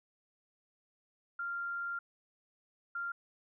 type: tone bursts at uneven times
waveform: sine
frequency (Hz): 1391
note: F6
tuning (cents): -7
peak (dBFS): -35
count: 2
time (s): 1.39-1.99 / 2.95-3.12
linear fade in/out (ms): 5
effects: none